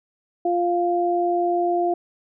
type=tone pair together; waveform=sine; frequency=349.5 / 698.5 Hz; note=F4 / F5; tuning=+1 / 0 cents; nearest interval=octave; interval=1199 cents; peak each=-21 dBFS; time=0.45-1.94 s; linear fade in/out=5 ms; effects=none